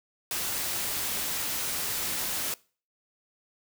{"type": "noise", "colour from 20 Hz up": "white", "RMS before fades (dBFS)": -31, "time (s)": [0.31, 2.54], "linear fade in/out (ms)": 2, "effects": ["noise-tail reverb RT60 0.4 s tail -23 dB re dry"]}